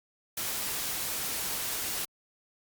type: noise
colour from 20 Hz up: white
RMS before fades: -33 dBFS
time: 0.37-2.05 s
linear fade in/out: 5 ms
effects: Opus 48 kbps